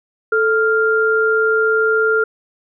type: tone pair together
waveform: sine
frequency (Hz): 440 / 1396.9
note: A4 / F6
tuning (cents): 0 / 0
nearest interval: octave + minor sixth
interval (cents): 2000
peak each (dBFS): -15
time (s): 0.32-2.24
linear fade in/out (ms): 5
effects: none